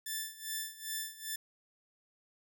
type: tone with tremolo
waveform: 5% pulse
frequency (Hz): 1760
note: A6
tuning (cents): 0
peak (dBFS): -24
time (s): 0.06-1.36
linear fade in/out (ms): 5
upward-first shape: sine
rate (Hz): 2.5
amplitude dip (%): 85
effects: none